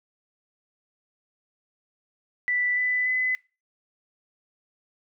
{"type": "tone with pitch steps", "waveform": "sine", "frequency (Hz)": [1975.5, 1995, 2015], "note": ["B6", "B6", "B6"], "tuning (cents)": [0, 17, 34], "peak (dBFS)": -22, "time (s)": [2.48, 3.35], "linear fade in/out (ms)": 0, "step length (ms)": 290, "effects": ["noise-tail reverb RT60 0.3 s tail -23 dB re dry"]}